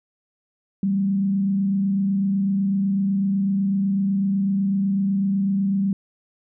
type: tone with frequency modulation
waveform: sine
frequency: 196 Hz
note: G3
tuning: in tune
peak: -18 dBFS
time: 0.83-5.93 s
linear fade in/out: 2 ms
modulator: 28 Hz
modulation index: 0.35
effects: none